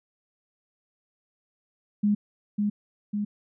sine tone with echo, 206.9 Hz, G#3, 6 cents flat, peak -19 dBFS, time 2.03-2.15 s, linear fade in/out 10 ms, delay 550 ms, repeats 2, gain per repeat -3 dB, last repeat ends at 3.25 s, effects none

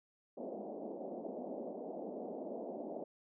white band-pass noise, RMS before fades -44 dBFS, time 0.37-3.04 s, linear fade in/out 5 ms, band 200 to 700 Hz, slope 48 dB/octave, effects none

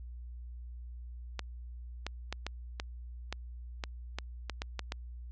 clicks, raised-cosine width 0.2 ms, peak -18 dBFS, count 12, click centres 1.393 / 2.066 / 2.326 / 2.466 / 2.799 / 3.326 / 3.838 / 4.186 / 4.497 / 4.619 / 4.793 / 4.921 s, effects added 60 Hz sine -42 dBFS peak until 5.31 s + low-pass 6000 Hz 12 dB/octave

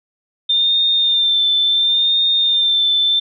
sine tone with vibrato, 3596 Hz, A7, 37 cents sharp, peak -12 dBFS, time 0.49-3.2 s, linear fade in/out 10 ms, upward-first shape sine, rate 0.71 Hz, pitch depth 32 cents each way, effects none

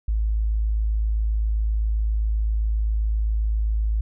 sine tone, 53.8 Hz, A1, 38 cents flat, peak -19 dBFS, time 0.08-4.01 s, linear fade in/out 5 ms, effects none

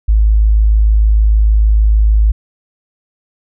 sine tone, 53.3 Hz, G#1, 46 cents sharp, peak -6 dBFS, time 0.08-2.32 s, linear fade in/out 10 ms, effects none

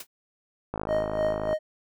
white noise with exponential decay, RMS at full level -33 dBFS, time 0-0.07 s, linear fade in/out 5 ms, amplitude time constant 15 ms
click train, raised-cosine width 1 ms, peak -16 dBFS, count 43, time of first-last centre 0.74-1.529 s, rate 53.2 Hz
triangle tone with tremolo, 621 Hz, D#5, 3 cents flat, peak -20 dBFS, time 0.87-1.59 s, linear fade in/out 50 ms, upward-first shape sine, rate 3.3 Hz, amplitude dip 75%
effects none

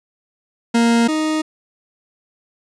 40% pulse tone pair in turn, 233.1 / 311.2 Hz, A#3 / D#4, 0 / 0 cents, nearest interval perfect fourth, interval 500 cents, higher second, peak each -11 / -16 dBFS, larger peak first, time 0.74-1.08 / 1.08-1.42 s, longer neither, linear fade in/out 10 ms, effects resampled to 22050 Hz

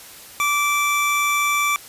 square tone pair together, 1164.7 / 2332 Hz, D6 / D7, -15 / -13 cents, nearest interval octave, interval 1202 cents, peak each -21 dBFS, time 0.4-1.76 s, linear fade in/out 0 ms, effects white hiss -41 dBFS RMS until 1.88 s + resampled to 32000 Hz

